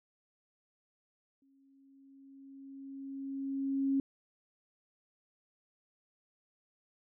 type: tone with exponential growth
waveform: sine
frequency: 272.6 Hz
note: C#4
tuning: 29 cents flat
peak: -26 dBFS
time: 1.42-4 s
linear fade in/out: 2 ms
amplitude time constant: 560 ms
effects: none